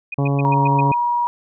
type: tone bursts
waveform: sine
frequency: 2476 Hz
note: D#7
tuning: 9 cents flat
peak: -24 dBFS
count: 7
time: 0.12-0.941 s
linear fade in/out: 5 ms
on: 23 ms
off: 110 ms
type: harmonic tone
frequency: 140.1 Hz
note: C#3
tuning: 19 cents sharp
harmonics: 1 / 2 / 3 / 4 / 5 / 6 / 7 / 8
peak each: -17 / -23 / -27 / -29 / -31 / -33 / -34 / -35 dBFS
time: 0.18-0.92 s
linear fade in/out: 5 ms
type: tone with pitch glide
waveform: sine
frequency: 947 to 958.6 Hz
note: A#5 to A#5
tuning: +27 to +48 cents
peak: -16 dBFS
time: 0.45-1.27 s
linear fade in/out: 0 ms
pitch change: +21 cents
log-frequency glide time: 0.65-1.01 s
effects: none